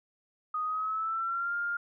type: tone with pitch glide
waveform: sine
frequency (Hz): 1244.5 to 1405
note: D#6 to F6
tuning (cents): 0 to +10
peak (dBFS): -29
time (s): 0.54-1.77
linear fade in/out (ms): 5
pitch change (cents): +210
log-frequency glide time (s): 0.64-1.55
effects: none